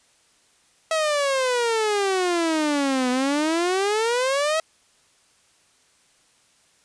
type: exponential two-way sweep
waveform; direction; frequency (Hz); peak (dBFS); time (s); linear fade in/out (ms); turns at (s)
sawtooth; down then up; 650 to 247.8 to 650; -16; 0.91-4.6; 2; 3.1
effects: white hiss -60 dBFS RMS until 6.84 s + resampled to 22050 Hz

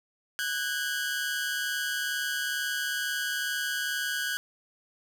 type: tone pair together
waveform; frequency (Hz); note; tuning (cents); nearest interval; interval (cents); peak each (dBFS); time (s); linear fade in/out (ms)
sawtooth; 1486.8 / 1629; F#6 / G#6; +8 / -34; major second; 158; -28; 0.39-4.37; 0
effects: none

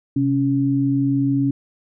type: tone pair together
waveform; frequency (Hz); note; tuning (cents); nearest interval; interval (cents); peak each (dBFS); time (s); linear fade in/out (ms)
sine; 131.2 / 278; C3 / C#4; +5 / +5; octave + minor second; 1300; -21 / -17; 0.16-1.51; 5
effects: none

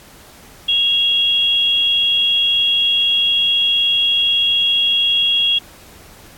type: tone pair together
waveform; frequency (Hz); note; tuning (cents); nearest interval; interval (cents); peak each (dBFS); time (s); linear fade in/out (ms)
sine; 2777 / 3312; F7 / G#7; -10 / -5; minor third; 305; -21 / -13; 0.68-5.59; 10
effects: pink hiss -43 dBFS RMS until 6.37 s + AAC 64 kbps

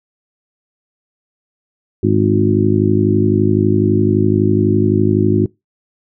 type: harmonic tone with a mistuned harmonic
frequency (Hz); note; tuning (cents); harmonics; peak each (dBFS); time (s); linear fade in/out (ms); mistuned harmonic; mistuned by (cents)
51.91; G#1; 0; 2 / 3 / 4 / 5 / 6 / 7; -16 / -22 / -17 / -20 / -17 / -16; 2.03-5.46; 5; 2; -22
effects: noise-tail reverb RT60 0.2 s tail -23 dB re dry

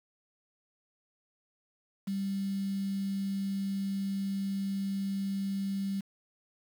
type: tone with quantisation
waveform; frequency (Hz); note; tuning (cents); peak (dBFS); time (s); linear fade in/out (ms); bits
sine; 196; G3; 0; -30; 2.07-6.01; 10; 8
effects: none

